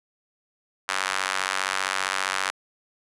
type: tone with high-pass filter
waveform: square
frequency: 47.54 Hz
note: F#1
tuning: 48 cents sharp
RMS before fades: -27 dBFS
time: 0.88-2.51 s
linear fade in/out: 10 ms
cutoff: 1300 Hz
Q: 1.4
effects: resampled to 24000 Hz